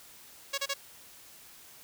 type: tone bursts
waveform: 5% pulse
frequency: 554.4 Hz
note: C#5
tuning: in tune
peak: -18 dBFS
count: 3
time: 0.53-0.74 s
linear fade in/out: 10 ms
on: 50 ms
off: 30 ms
effects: white hiss -53 dBFS RMS until 1.83 s